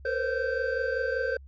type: tone cluster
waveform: triangle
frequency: 462.4 / 508 / 533 / 1554 Hz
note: A#4 / B4 / C5 / G6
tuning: -14 / +49 / +32 / -16 cents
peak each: -30 dBFS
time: 0.05-1.37 s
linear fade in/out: 5 ms
effects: added 68 Hz sine -45 dBFS peak until 1.47 s + resampled to 16000 Hz